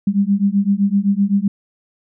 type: beating tone pair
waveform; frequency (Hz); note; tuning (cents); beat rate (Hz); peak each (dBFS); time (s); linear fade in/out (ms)
sine; 196 / 203.8; G3 / G#3; 0 / -32; 7.8; -16 / -16; 0.07-1.48; 5
effects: none